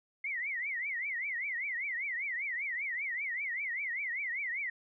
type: tone with vibrato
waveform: sine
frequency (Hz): 2076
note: C7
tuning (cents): -14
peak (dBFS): -33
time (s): 0.24-4.7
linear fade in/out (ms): 5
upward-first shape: triangle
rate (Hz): 5.1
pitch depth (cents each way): 230
effects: none